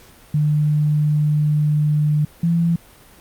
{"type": "tone pair in turn", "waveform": "sine", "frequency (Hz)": [150, 168.37], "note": ["D3", "E3"], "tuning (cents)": [37, 37], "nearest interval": "major second", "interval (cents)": 200, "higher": "second", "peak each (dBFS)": -14, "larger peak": "neither", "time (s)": [[0.34, 2.25], [2.43, 2.76]], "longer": "first", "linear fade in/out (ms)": 5, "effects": ["pink hiss -47 dBFS RMS until 3.2 s", "Opus 48 kbps"]}